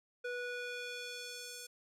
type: tone with band-pass filter sweep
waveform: square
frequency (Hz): 489.5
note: B4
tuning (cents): -15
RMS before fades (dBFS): -43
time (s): 0.24-1.67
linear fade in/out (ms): 10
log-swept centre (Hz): 1200 to 8100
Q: 0.95
effects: none